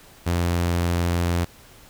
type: tone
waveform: sawtooth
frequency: 86.6 Hz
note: F2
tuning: 14 cents flat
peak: -16 dBFS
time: 0.26-1.45 s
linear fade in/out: 10 ms
effects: pink hiss -49 dBFS RMS until 1.89 s